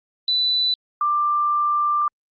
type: tone pair in turn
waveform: sine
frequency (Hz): 3983 / 1184.2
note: B7 / D6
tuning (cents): +14 / +14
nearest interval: octave + major sixth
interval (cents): 2100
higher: first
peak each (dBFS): -17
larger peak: neither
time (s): 0.28-0.74 / 1.01-2.08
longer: second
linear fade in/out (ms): 2
effects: Opus 48 kbps